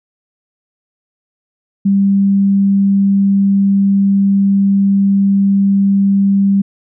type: tone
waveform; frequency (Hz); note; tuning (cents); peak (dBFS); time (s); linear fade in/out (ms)
sine; 197.4; G3; +12; -8; 1.85-6.62; 10
effects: none